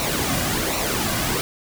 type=noise with flanger; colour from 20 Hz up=pink; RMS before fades=-23 dBFS; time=0-1.41 s; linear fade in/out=0 ms; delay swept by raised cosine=0.6 to 2.3 ms; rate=1.3 Hz; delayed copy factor=-0.55; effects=none